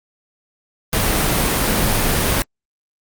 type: tone in noise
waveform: sine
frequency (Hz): 210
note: G#3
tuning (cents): +19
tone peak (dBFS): -25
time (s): 1.67-1.91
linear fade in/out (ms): 0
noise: pink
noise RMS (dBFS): -17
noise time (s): 0.93-2.42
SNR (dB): -11
effects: Opus 32 kbps